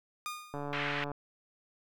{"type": "tone with exponential decay", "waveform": "sawtooth", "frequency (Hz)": 1221, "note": "D#6", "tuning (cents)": -33, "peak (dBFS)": -30, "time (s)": [0.26, 0.77], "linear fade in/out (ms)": 0, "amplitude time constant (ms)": 110}
{"type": "click train", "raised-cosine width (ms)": 1, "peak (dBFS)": -25, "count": 84, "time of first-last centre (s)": [0.54, 1.116], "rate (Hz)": 144}
{"type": "band-pass noise", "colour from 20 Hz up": "white", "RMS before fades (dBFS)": -36, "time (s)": [0.73, 1.04], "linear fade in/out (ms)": 0, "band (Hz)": [1200, 2600], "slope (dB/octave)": 24}
{"effects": []}